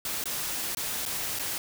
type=noise with dropouts; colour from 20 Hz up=white; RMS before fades=-32 dBFS; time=0.05-1.58 s; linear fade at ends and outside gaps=2 ms; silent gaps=0.24-0.256 / 0.749-0.77 / 1.054-1.06 / 1.389-1.394 s; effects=none